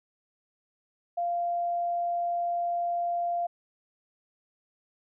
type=tone; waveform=sine; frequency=694 Hz; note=F5; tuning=11 cents flat; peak=-26 dBFS; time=1.17-3.47 s; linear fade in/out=10 ms; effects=none